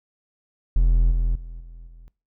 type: tone with level steps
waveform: triangle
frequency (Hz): 41.9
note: E1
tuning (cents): +29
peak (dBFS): -12 / -16 / -31 / -36 / -40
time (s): 0.76-2.08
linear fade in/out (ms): 0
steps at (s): 1.11 / 1.35 / 1.6 / 1.87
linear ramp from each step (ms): 5
effects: noise-tail reverb RT60 0.3 s tail -22 dB re dry